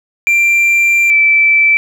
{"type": "tone pair in turn", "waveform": ["triangle", "sine"], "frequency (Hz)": [2365, 2324], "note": ["D7", "D7"], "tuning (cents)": [12, -19], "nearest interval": "unison", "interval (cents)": 31, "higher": "first", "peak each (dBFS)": -6, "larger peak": "neither", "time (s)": [[0.27, 1.1], [1.1, 1.77]], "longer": "first", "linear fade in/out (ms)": 0, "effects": []}